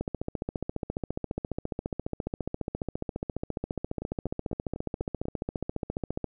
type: two click trains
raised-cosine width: 2 ms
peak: -22 / -17 dBFS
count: 6 / 92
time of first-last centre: 4.02-5.255 / 0.01-6.243 s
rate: 4.05 / 14.6 Hz
effects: none